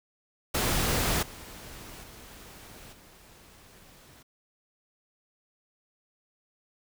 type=noise with level steps; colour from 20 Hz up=pink; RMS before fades=-27 / -45 / -48 / -54 dBFS; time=0.54-4.23 s; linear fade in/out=10 ms; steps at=1.22 / 2.03 / 2.92 s; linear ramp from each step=10 ms; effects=none